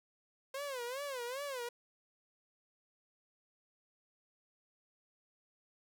sawtooth tone with vibrato, 523.3 Hz, C5, in tune, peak -35 dBFS, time 0.54-1.69 s, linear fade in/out 5 ms, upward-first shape sine, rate 2.5 Hz, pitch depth 170 cents each way, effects none

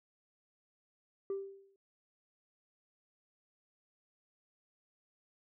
sine tone with exponential decay, 392 Hz, G4, in tune, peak -30 dBFS, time 1.3-1.76 s, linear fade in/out 2 ms, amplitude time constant 99 ms, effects tanh soft clip ceiling -32 dBFS

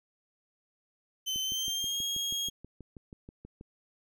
30% pulse tone with pitch glide, 3069 to 3270 Hz, G7 to G#7, -37 to -28 cents, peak -28 dBFS, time 1.26-2.5 s, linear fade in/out 20 ms, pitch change +109 cents, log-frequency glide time 1.42-2.01 s
click train, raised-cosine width 3 ms, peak -33 dBFS, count 15, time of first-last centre 1.36-3.611 s, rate 6.22 Hz
effects none

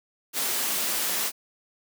white high-pass noise, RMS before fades -27 dBFS, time 0.33-1.32 s, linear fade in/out 50 ms, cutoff 180 Hz, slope 24 dB/octave, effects none

